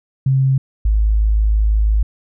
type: tone pair in turn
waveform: sine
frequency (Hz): 133.7 / 53.06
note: C3 / G#1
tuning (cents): +38 / +38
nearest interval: octave + major third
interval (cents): 1600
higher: first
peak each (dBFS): -11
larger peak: neither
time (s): 0.26-0.58 / 0.85-2.03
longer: second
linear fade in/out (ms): 5
effects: none